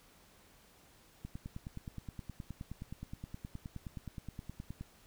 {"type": "click train", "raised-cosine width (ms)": 5, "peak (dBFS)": -30, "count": 35, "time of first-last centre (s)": [1.25, 4.81], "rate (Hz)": 9.55, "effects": ["pink hiss -63 dBFS RMS until 5.06 s"]}